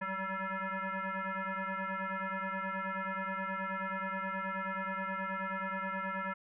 sine tone with frequency modulation, 186.8 Hz, F#3, 17 cents sharp, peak -34 dBFS, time 0.01-6.34 s, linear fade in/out 10 ms, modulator 383 Hz, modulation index 4.7, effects none

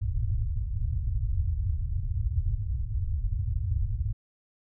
white low-pass noise, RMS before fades -28 dBFS, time 0.01-4.13 s, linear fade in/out 10 ms, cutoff 110 Hz, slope 48 dB/octave, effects none

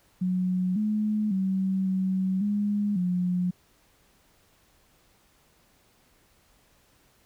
sine tone with pitch steps, 183.2 / 212.7 / 190.3 / 188.4 / 205.7 / 179.6 Hz, F#3 / G#3 / F#3 / F#3 / G#3 / F3, -17 / +42 / +49 / +32 / -16 / +49 cents, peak -23 dBFS, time 0.21-3.51 s, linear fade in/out 10 ms, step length 550 ms, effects pink hiss -63 dBFS RMS until 7.25 s

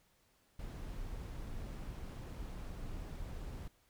brown noise, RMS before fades -44 dBFS, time 0.59-3.68 s, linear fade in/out 5 ms, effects pink hiss -72 dBFS RMS until 3.89 s

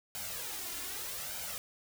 white noise with flanger, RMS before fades -40 dBFS, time 0.15-1.58 s, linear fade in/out 0 ms, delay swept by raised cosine 1.3 to 2.9 ms, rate 0.82 Hz, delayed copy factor +0.65, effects none

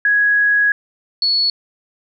sine tone pair in turn, 1665 / 4398 Hz, G#6 / C#8, +4 / -14 cents, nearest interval octave + perfect fourth, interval 1682 cents, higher second, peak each -11 / -13 dBFS, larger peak first, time 0.05-0.72 / 1.22-1.5 s, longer first, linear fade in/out 2 ms, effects none

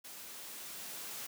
white noise with level ramp, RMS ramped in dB -49 to -43 dBFS, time 0.04-1.27 s, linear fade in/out 10 ms, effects high-pass 150 Hz 12 dB/octave

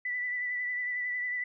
sine tone with vibrato, 1978 Hz, B6, 2 cents sharp, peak -30 dBFS, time 0.05-1.44 s, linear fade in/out 5 ms, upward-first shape sine, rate 11 Hz, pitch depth 23 cents each way, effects none

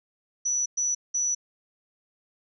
sine tone bursts at uneven times, 5920 Hz, F#8, in tune, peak -23 dBFS, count 3, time 0.45-0.66 / 0.77-0.95 / 1.14-1.35 s, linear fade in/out 10 ms, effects none

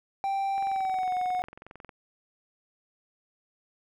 triangle tone with pitch glide, 784 to 731.5 Hz, G5 to F#5, 0 to -20 cents, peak -24 dBFS, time 0.24-1.42 s, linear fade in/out 0 ms, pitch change -120 cents, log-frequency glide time 0.66-1.14 s
click train, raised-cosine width 0.5 ms, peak -30 dBFS, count 30, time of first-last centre 0.58-1.892 s, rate 22.1 Hz
effects none

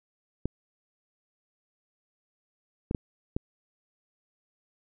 clicks, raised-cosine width 3 ms, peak -15 dBFS, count 4, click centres 0.456 / 2.911 / 2.948 / 3.365 s, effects none

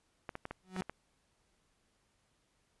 clicks, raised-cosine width 0.5 ms, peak -25 dBFS, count 7, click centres 0.292 / 0.354 / 0.454 / 0.51 / 0.764 / 0.821 / 0.896 s
35% pulse tone with exponential growth, 185.9 Hz, F#3, 8 cents sharp, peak -30 dBFS, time 0.63-0.81 s, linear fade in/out 2 ms, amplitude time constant 37 ms
effects pink hiss -75 dBFS RMS until 2.8 s + resampled to 24000 Hz

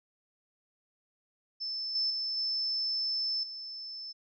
sine tone with level steps, 5274 Hz, E8, in tune, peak -33 / -27 / -31 / -29 / -39 dBFS, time 1.6-4.13 s, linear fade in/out 20 ms, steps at 1.95 / 2.1 / 2.37 / 3.43 s, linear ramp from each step 5 ms, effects none

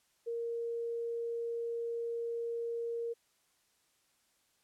sine tone, 466.2 Hz, A#4, in tune, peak -34 dBFS, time 0.26-3.14 s, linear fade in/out 20 ms, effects white hiss -73 dBFS RMS until 4.63 s + low-pass 11000 Hz 12 dB/octave

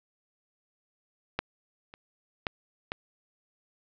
clicks, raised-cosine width 0.3 ms, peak -11 / -29 / -12 / -15 dBFS, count 4, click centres 1.39 / 1.939 / 2.468 / 2.919 s, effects low-pass 4000 Hz 12 dB/octave

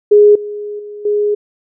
sine tone with level steps, 415.3 Hz, G#4, in tune, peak -3 / -21 / -26 / -11 dBFS, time 0.11-1.35 s, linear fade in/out 10 ms, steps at 0.35 / 0.79 / 1.05 s, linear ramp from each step 5 ms, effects none

